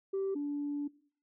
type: tone pair in turn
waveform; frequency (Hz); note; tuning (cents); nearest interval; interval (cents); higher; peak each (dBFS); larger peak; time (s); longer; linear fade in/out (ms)
sine; 388.4 / 289.2; G4 / D4; -16 / -27; perfect fourth; 511; first; -29 / -31; first; 0.13-0.35 / 0.35-0.88; second; 10
effects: noise-tail reverb RT60 0.5 s tail -20 dB re dry + tanh soft clip ceiling -28 dBFS